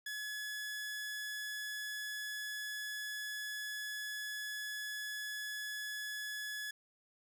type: tone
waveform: sawtooth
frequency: 1700 Hz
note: G#6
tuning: 40 cents sharp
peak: -36 dBFS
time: 0.06-6.71 s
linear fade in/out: 5 ms
effects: 11-bit